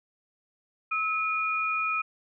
sine tone pair together, 1293 / 2444 Hz, E6 / D#7, -34 / -32 cents, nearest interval major seventh, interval 1102 cents, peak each -28 dBFS, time 0.91-2.02 s, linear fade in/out 10 ms, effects none

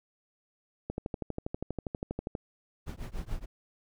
click train, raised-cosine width 2 ms, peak -20 dBFS, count 19, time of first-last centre 0.9-2.352 s, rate 12.4 Hz
brown noise with tremolo, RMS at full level -33 dBFS, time 2.86-3.46 s, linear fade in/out 20 ms, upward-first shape triangle, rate 6.9 Hz, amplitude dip 100%
effects none

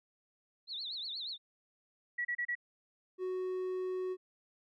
sine tone with vibrato, 3951 Hz, B7, in tune, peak -38 dBFS, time 0.67-1.38 s, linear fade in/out 50 ms, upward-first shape triangle, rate 8.4 Hz, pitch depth 230 cents each way
sine tone bursts, 1932 Hz, B6, 39 cents flat, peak -32 dBFS, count 4, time 2.18-2.553 s, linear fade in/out 10 ms, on 70 ms, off 31 ms
triangle tone, 370 Hz, F#4, in tune, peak -32 dBFS, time 3.18-4.17 s, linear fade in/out 50 ms
effects none

